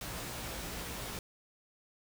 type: noise with comb filter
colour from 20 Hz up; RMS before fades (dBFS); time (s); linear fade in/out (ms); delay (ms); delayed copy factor
pink; -41; 0.01-1.19; 2; 17; +0.7
effects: none